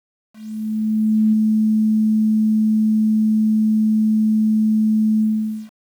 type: tone with ADSR envelope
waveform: sine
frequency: 216.8 Hz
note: A3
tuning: 25 cents flat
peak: -11 dBFS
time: 0.33-5.7 s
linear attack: 1000 ms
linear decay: 5 ms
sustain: -2 dB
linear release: 490 ms
effects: 8-bit